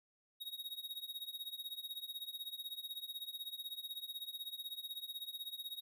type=tone with tremolo; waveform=square; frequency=3771 Hz; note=A#7; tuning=19 cents sharp; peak=-40 dBFS; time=0.4-5.81 s; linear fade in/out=20 ms; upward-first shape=triangle; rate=16 Hz; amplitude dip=95%; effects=none